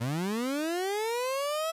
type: linear sweep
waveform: 30% pulse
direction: up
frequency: 110 to 659 Hz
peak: -26 dBFS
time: 0-1.72 s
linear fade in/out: 20 ms
effects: resampled to 32000 Hz + 11-bit